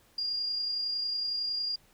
sine tone with amplitude modulation, 4819 Hz, D8, 44 cents sharp, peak -28 dBFS, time 0.18-1.76 s, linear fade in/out 5 ms, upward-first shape sine, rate 30.9 Hz, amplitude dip 30%, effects pink hiss -63 dBFS RMS until 1.93 s

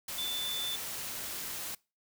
sine tone in noise, 3520 Hz, A7, in tune, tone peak -33 dBFS, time 0.18-0.76 s, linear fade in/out 5 ms, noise white, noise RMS -39 dBFS, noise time 0.08-1.75 s, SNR +3 dB, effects noise-tail reverb RT60 0.3 s tail -24 dB re dry

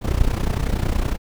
brown noise with amplitude modulation, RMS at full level -17 dBFS, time 0.01-1.18 s, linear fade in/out 50 ms, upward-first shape sine, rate 30.8 Hz, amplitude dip 80%, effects none

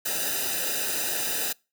white noise with comb filter, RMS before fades -28 dBFS, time 0.05-1.53 s, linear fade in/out 10 ms, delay 0.91 ms, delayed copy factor -1, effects noise-tail reverb RT60 0.3 s tail -26 dB re dry

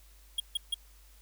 square tone bursts, 3284 Hz, G#7, 20 cents flat, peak -28 dBFS, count 3, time 0.38-0.743 s, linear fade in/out 5 ms, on 21 ms, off 150 ms, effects added 50 Hz sine -55 dBFS peak until 1.21 s + white hiss -62 dBFS RMS until 1.21 s

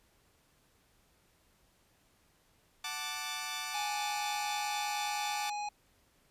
10% pulse chord, D major, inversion first, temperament equal, 740 / 880 / 1174.7 Hz, F#5 / A5 / D6, 0 / 0 / 0 cents, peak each -35 / -33 / -31 dBFS, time 2.84-5.5 s, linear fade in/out 5 ms
harmonic tone, 830.6 Hz, G#5, in tune, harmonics 1 / 3 / 5 / 7 / 9, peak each -35 / -45 / -49 / -52 / -54 dBFS, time 3.74-5.69 s, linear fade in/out 5 ms
effects pink hiss -69 dBFS RMS until 6.3 s + resampled to 32000 Hz

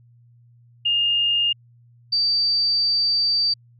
sine tone pair in turn, 2828 / 4640 Hz, F7 / D8, +21 / -22 cents, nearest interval major sixth, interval 857 cents, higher second, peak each -17 dBFS, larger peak neither, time 0.85-1.53 / 2.12-3.54 s, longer second, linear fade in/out 10 ms, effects added 119 Hz sine -50 dBFS peak until 3.79 s

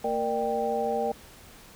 sine tone cluster, 228 / 466.4 / 600 / 786 Hz, A#3 / A#4 / D5 / G5, -38 / +1 / +37 / +4 cents, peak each -35 / -29 / -31 / -29 dBFS, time 0.04-1.12 s, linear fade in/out 5 ms, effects pink hiss -50 dBFS RMS until 1.75 s

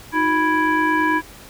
sine tone with frequency modulation, 985 Hz, B5, 5 cents flat, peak -15 dBFS, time 0.12-1.22 s, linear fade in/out 50 ms, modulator 673 Hz, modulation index 1.3, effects pink hiss -42 dBFS RMS until 1.49 s

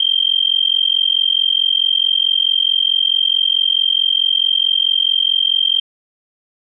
sine tone with amplitude modulation, 3165 Hz, G7, 16 cents sharp, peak -8 dBFS, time 0-5.8 s, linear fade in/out 5 ms, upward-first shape sine, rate 44.6 Hz, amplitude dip 100%, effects none

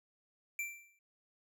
square tone with exponential decay, 2349 Hz, D7, in tune, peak -34 dBFS, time 0.59-0.99 s, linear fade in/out 2 ms, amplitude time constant 85 ms, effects none

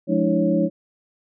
sine tone cluster, 175.7 / 210.2 / 291.5 / 324.9 / 552 Hz, F3 / G#3 / D4 / E4 / C#5, +11 / +21 / -13 / -25 / -7 cents, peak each -23 dBFS, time 0.07-0.7 s, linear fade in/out 50 ms, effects none

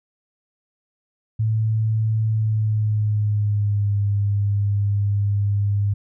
sine tone with pitch glide, 110 to 101.45 Hz, A2 to G#2, 0 to -40 cents, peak -17 dBFS, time 1.39-5.94 s, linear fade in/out 10 ms, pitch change -140 cents, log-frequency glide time 2.27-3.97 s, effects none

